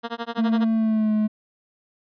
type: tone with tremolo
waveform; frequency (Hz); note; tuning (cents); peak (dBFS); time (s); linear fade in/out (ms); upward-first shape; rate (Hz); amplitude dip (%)
10% pulse; 233.1; A#3; 0; -17; 0.03-0.65; 20; sine; 12; 100
type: tone with pitch glide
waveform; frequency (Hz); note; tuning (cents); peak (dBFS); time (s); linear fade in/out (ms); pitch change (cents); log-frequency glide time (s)
triangle; 223.7 to 214.2; A3 to A3; +29 to -46; -16; 0.37-1.28; 20; -75; 0.73-1.12
effects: resampled to 11025 Hz